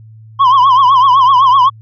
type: tone with vibrato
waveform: triangle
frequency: 1046.5 Hz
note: C6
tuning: in tune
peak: -3 dBFS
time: 0.39-1.7 s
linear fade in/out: 20 ms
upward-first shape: triangle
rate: 7.9 Hz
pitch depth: 140 cents each way
effects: added 110 Hz sine -34 dBFS peak until 1.81 s + resampled to 11025 Hz